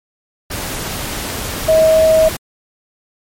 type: tone in noise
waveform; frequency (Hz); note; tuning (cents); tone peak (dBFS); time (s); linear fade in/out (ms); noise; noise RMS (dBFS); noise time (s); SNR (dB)
sine; 637; D#5; +41; -7; 1.68-2.29; 10; pink; -23; 0.5-2.37; +13
effects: MP3 64 kbps